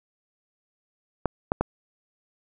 clicks, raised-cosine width 1 ms, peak -8 dBFS, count 3, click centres 1.257 / 1.519 / 1.61 s, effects none

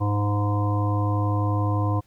harmonic tone with a mistuned harmonic, 102.9 Hz, G#2, 16 cents flat, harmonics 1 / 3 / 5 / 7 / 9 / 10, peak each -21 / -29 / -34 / -34 / -36 / -31 dBFS, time 0-2.01 s, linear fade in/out 20 ms, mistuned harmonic 9, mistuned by +21 cents, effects pink hiss -63 dBFS RMS until 2.06 s

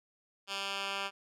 10% pulse tone with band-pass filter sweep, 197 Hz, G3, 9 cents sharp, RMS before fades -37 dBFS, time 0.47-1.11 s, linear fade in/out 50 ms, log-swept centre 3500 to 2300 Hz, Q 1.3, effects none

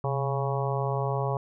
harmonic tone with a mistuned harmonic, 138.59 Hz, C#3, in tune, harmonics 1 / 3 / 4 / 5 / 6 / 7 / 8, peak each -28 / -33 / -34 / -35 / -36 / -36 / -37 dBFS, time 0.04-1.37 s, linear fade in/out 2 ms, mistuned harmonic 1, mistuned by -100 cents, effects none

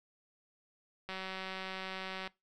click train, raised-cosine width 0.3 ms, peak -25 dBFS, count 225, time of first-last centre 1.09-2.275 s, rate 189 Hz, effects noise-tail reverb RT60 0.2 s tail -21 dB re dry

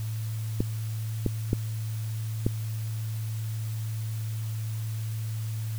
clicks, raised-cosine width 3 ms, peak -11 dBFS, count 4, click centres 0.605 / 1.263 / 1.531 / 2.465 s, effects added 110 Hz sine -29 dBFS peak until 5.78 s + white hiss -47 dBFS RMS until 5.78 s

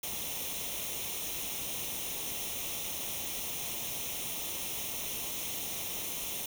white noise with comb filter, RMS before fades -37 dBFS, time 0.03-6.46 s, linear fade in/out 5 ms, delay 0.32 ms, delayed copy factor +0.7, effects none

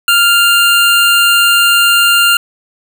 square tone pair together, 1397 / 2794 Hz, F6 / F7, 0 / 0 cents, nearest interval octave, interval 1200 cents, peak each -10 dBFS, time 0.08-2.37 s, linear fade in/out 2 ms, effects none

